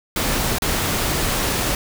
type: noise with dropouts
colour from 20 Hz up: pink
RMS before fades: -21 dBFS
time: 0.16-1.75 s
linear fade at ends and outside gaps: 2 ms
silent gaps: 0.585-0.62 s
effects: none